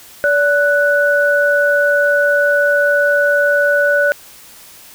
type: tone pair together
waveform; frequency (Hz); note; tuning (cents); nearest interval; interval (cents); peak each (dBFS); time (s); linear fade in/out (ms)
sine; 577 / 1481.9; D5 / F#6; -31 / +2; octave + major third; 1633; -13; 0.24-4.12; 0
effects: white hiss -40 dBFS RMS until 4.94 s